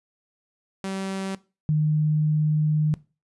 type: tone pair in turn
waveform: sawtooth / sine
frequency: 192.6 / 152.87 Hz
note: G3 / D#3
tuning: -30 / -30 cents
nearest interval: major third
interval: 400 cents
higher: first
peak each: -24 / -18 dBFS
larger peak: second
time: 0.84-1.35 / 1.69-2.94 s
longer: second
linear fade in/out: 0 ms
effects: noise-tail reverb RT60 0.3 s tail -19 dB re dry + resampled to 24000 Hz